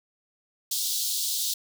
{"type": "high-pass noise", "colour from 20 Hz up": "pink", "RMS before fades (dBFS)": -28, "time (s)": [0.71, 1.54], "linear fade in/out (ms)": 5, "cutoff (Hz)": 3500, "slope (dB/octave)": 48, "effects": []}